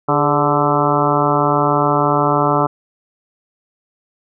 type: harmonic tone with a mistuned harmonic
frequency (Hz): 146.4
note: D3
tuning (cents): -5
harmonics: 1 / 2 / 3 / 4 / 5 / 6 / 7 / 8 / 9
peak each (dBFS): -21 / -21 / -21 / -21 / -21 / -21 / -21 / -21 / -21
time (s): 0.08-2.67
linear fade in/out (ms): 10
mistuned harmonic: 3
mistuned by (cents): -67
effects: none